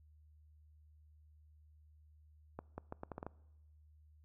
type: accelerating click train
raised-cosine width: 1 ms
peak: -29 dBFS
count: 8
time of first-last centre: 2.59-3.266 s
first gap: 190 ms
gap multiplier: 0.76
effects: noise-tail reverb RT60 1.0 s tail -23 dB re dry + added 76 Hz sine -61 dBFS peak until 4.24 s